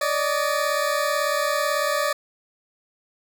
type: tone pair together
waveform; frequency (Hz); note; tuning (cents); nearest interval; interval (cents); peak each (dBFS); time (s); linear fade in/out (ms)
20% pulse; 574.9 / 613; D5 / D#5; -37 / -26; minor second; 111; -18 / -20; 0.01-2.13; 5
effects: none